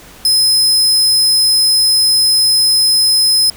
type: tone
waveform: sawtooth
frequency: 5100 Hz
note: D#8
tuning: 42 cents sharp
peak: -6 dBFS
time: 0.25-3.5 s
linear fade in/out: 2 ms
effects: pink hiss -38 dBFS RMS until 3.56 s